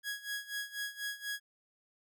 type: tone with tremolo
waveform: sawtooth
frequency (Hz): 1661.2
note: G#6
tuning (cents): 0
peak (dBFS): -31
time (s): 0.03-1.4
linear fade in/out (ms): 50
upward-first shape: sine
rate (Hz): 4.1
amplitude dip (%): 85
effects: none